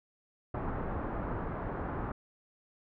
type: low-pass noise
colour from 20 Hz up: pink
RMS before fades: -36 dBFS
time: 0.54-2.12 s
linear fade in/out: 5 ms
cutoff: 1400 Hz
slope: 24 dB/octave
effects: none